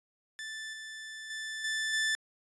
sawtooth tone with level steps, 1760 Hz, A6, in tune, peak -35 / -38 / -33 / -27 / -24 dBFS, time 0.39-2.15 s, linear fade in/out 0 ms, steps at 0.73 / 1.3 / 1.64 / 1.93 s, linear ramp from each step 5 ms, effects resampled to 22050 Hz

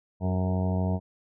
harmonic tone with a mistuned harmonic, 92.5 Hz, F#2, in tune, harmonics 1 / 2 / 3 / 4 / 5 / 6 / 7 / 8 / 9 / 10, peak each -26 / -28 / -38 / -41 / -39 / -45 / -36 / -43 / -44 / -43 dBFS, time 0.2-1 s, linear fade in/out 50 ms, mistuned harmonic 4, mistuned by +23 cents, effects none

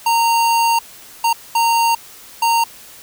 square tone bursts at uneven times, 924 Hz, A#5, 16 cents flat, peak -13 dBFS, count 4, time 0.06-0.79 / 1.24-1.33 / 1.55-1.95 / 2.42-2.64 s, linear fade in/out 5 ms, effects white hiss -40 dBFS RMS until 3.02 s

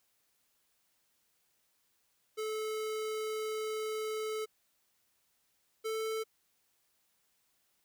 square tone pair in turn, 433.9 / 441 Hz, A4 / A4, -24 / +4 cents, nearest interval unison, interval 28 cents, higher second, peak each -35 / -34 dBFS, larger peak second, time 2.37-4.46 / 5.84-6.24 s, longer first, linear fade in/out 20 ms, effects white hiss -75 dBFS RMS until 7.84 s

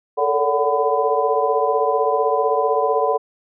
sine tone cluster, 435.7 / 451.4 / 571 / 743 / 1005 Hz, A4 / A4 / D5 / F#5 / B5, -17 / +44 / -49 / +7 / +30 cents, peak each -22 dBFS, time 0.17-3.18 s, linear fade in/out 20 ms, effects none

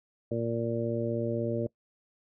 harmonic tone, 116.2 Hz, A#2, 5 cents flat, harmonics 1 / 2 / 3 / 4 / 5, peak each -34 / -34 / -34 / -34 / -34 dBFS, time 0.31-1.67 s, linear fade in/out 5 ms, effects noise-tail reverb RT60 0.1 s tail -22 dB re dry

